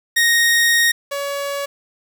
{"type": "tone pair in turn", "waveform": "sawtooth", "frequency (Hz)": [1864.7, 563.9], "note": ["A#6", "C#5"], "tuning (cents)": [0, 30], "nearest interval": "octave + major sixth", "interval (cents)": 2070, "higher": "first", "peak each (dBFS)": [-9, -18], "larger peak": "first", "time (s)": [[0.16, 0.92], [1.11, 1.66]], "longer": "first", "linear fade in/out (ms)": 10, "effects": ["7-bit"]}